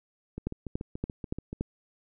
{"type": "two click trains", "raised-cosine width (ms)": 3, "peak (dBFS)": [-23, -17], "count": [9, 5], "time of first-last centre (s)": [[0.38, 1.529], [0.47, 1.61]], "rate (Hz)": [6.96, 3.51], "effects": []}